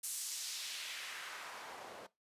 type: noise with band-pass filter sweep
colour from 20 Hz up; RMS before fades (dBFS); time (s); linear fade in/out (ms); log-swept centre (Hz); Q
white; -45; 0.03-2.07; 10; 9500 to 480; 1.2
effects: noise-tail reverb RT60 0.2 s tail -19 dB re dry + resampled to 32000 Hz